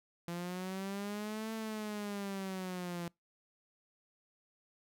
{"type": "linear two-way sweep", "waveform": "sawtooth", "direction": "up then down", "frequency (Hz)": [170.3, 223.3, 170.3], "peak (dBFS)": -34, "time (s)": [0.28, 3.08], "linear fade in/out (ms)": 0, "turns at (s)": 1.53, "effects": ["noise-tail reverb RT60 0.2 s tail -26 dB re dry"]}